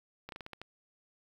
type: slowing click train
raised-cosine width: 0.3 ms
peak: -27 dBFS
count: 7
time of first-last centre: 0.29-0.616 s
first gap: 32 ms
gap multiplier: 1.21
effects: 9-bit